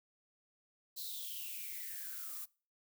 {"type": "noise with high-pass filter sweep", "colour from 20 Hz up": "violet", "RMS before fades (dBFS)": -44, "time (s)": [0.96, 2.46], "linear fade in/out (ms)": 20, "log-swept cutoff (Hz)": [4300, 1100], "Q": 9.8, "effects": ["noise-tail reverb RT60 0.4 s tail -24 dB re dry"]}